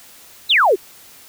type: exponential sweep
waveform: sine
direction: down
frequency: 4186 to 335.1 Hz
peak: -10 dBFS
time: 0.49-0.76 s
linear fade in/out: 20 ms
effects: white hiss -44 dBFS RMS until 1.28 s